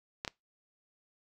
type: clicks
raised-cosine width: 0.2 ms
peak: -17 dBFS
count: 2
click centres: 0.249 / 0.278 s
effects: noise-tail reverb RT60 0.2 s tail -24 dB re dry